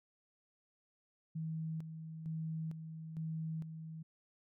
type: tone with tremolo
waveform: sine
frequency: 160 Hz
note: D#3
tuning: 49 cents sharp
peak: -37 dBFS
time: 1.35-4.03 s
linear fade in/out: 10 ms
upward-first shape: square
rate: 1.1 Hz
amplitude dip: 55%
effects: none